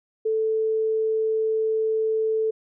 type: tone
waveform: sine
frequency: 440 Hz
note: A4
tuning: in tune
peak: -20 dBFS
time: 0.25-2.51 s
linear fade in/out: 10 ms
effects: none